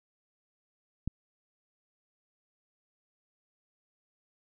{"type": "click", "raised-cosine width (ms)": 5, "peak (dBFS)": -19, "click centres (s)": 1.076, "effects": []}